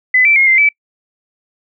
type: tone with pitch steps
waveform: sine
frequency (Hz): 2012 / 2332 / 2149 / 2084 / 2306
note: B6 / D7 / C7 / C7 / D7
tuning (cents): +32 / -13 / +46 / -7 / -32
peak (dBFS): -7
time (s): 0.14-0.69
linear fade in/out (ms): 5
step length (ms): 110
effects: noise-tail reverb RT60 0.1 s tail -25 dB re dry